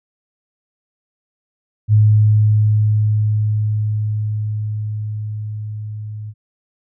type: tone with level ramp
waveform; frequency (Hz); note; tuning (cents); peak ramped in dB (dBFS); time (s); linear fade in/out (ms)
sine; 106.6; G#2; +46; -7 to -26; 1.88-6.34; 50
effects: none